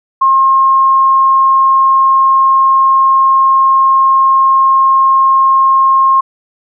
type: tone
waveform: sine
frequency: 1070 Hz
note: C6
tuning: 38 cents sharp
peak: -5 dBFS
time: 0.21-6.21 s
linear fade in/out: 10 ms
effects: none